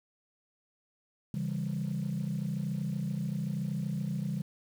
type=chord; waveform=sine; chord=C# diminished; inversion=none; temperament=just; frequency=138.59 / 166.31 / 199.57 Hz; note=C#3 / E3 / G3; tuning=0 / +16 / +31 cents; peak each=-34 dBFS; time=1.34-4.42 s; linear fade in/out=2 ms; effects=tanh soft clip ceiling -25 dBFS + 9-bit